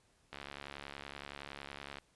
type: click train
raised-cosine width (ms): 0.3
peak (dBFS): -28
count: 118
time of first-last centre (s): 0.33-1.985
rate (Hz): 70.7
effects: pink hiss -71 dBFS RMS until 2.15 s + resampled to 24000 Hz